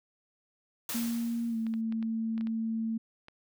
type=noise with exponential decay; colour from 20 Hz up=white; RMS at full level=-34 dBFS; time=0.89-1.81 s; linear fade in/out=2 ms; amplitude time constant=200 ms
type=tone with pitch glide; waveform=sine; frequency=233.1 to 224.4 Hz; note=A#3 to A3; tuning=0 to +34 cents; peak=-29 dBFS; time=0.94-2.98 s; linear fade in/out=10 ms; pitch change=-66 cents; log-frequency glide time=1.49-1.57 s
type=clicks; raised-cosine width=0.3 ms; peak=-32 dBFS; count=8; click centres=1.667 / 1.739 / 1.924 / 2.027 / 2.379 / 2.41 / 2.471 / 3.284 s
effects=none